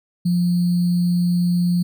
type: tone with sample-and-hold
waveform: sine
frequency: 175.9 Hz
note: F3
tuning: 13 cents sharp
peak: -15 dBFS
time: 0.25-1.83 s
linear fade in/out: 10 ms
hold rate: 4410 Hz
effects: none